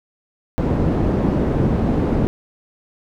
white low-pass noise, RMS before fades -18 dBFS, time 0.58-2.27 s, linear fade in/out 0 ms, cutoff 310 Hz, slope 12 dB/octave, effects none

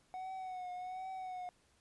triangle tone with vibrato, 740 Hz, F#5, in tune, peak -39 dBFS, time 0.14-1.49 s, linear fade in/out 0 ms, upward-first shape triangle, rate 1.3 Hz, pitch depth 50 cents each way, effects pink hiss -71 dBFS RMS until 1.8 s + resampled to 24000 Hz

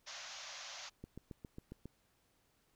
white band-pass noise, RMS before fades -49 dBFS, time 0.06-0.9 s, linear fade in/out 20 ms, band 550 to 6700 Hz, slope 96 dB/octave
click train, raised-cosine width 3 ms, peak -34 dBFS, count 7, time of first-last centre 1.04-1.856 s, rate 7.35 Hz
effects pink hiss -75 dBFS RMS until 2.75 s

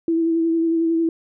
sine tone with vibrato, 329.6 Hz, E4, in tune, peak -16 dBFS, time 0.08-1.09 s, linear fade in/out 2 ms, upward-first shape sine, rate 11 Hz, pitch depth 22 cents each way, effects none

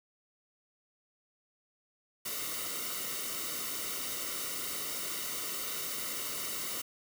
white noise with comb filter, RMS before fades -37 dBFS, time 2.25-6.82 s, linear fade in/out 10 ms, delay 1.2 ms, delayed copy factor -0.7, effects none

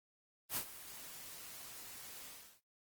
white noise with ADSR envelope, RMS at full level -36 dBFS, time 0.49-2.61 s, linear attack 76 ms, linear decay 75 ms, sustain -15 dB, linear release 350 ms, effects noise-tail reverb RT60 0.2 s tail -18 dB re dry + Opus 24 kbps

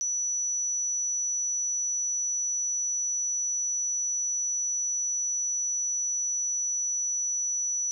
sine tone, 5920 Hz, F#8, in tune, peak -26 dBFS, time 0.01-7.91 s, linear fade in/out 0 ms, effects none

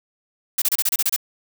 blue noise bursts, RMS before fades -19 dBFS, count 9, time 0.58-1.163 s, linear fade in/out 5 ms, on 39 ms, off 29 ms, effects none

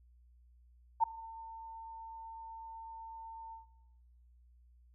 sine tone with ADSR envelope, 902 Hz, A5, 43 cents sharp, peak -21 dBFS, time 1-3.66 s, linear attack 34 ms, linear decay 6 ms, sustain -24 dB, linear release 130 ms, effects noise-tail reverb RT60 1.0 s tail -18 dB re dry + added 60 Hz sine -60 dBFS peak until 4.94 s

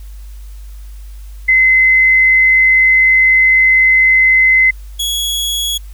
sine / sawtooth tone pair in turn, 2051 / 3346 Hz, C7 / G#7, -35 / +12 cents, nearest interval minor sixth, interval 847 cents, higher second, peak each -6 / -12 dBFS, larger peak first, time 1.48-4.71 / 4.99-5.78 s, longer first, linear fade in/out 10 ms, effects added 50 Hz sine -28 dBFS peak until 5.93 s + white hiss -48 dBFS RMS until 5.93 s

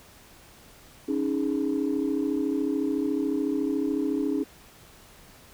sine chord, C# suspended second, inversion none, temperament equal, 277.2 / 311.1 / 415.3 Hz, C#4 / D#4 / G#4, 0 / 0 / 0 cents, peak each -26 / -27 / -30 dBFS, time 1.08-4.44 s, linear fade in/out 10 ms, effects tanh soft clip ceiling -17 dBFS + pink hiss -52 dBFS RMS until 5.53 s

